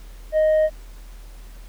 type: tone with tanh clipping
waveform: triangle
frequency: 622.3 Hz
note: D#5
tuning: in tune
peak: -15 dBFS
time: 0.32-0.7 s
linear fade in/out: 50 ms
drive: 7 dB
effects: added 40 Hz sine -37 dBFS peak until 1.68 s + pink hiss -51 dBFS RMS until 1.68 s